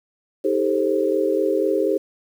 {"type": "chord", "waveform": "sine", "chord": "A half-diminished seventh", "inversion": "second", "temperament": "just", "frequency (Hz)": [316.8, 396, 440, 528], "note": ["Eb4", "G4", "A4", "C5"], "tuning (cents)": [31, 18, 0, 16], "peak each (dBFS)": [-24, -21, -24, -23], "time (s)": [0.44, 1.98], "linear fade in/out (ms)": 10, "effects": ["8-bit"]}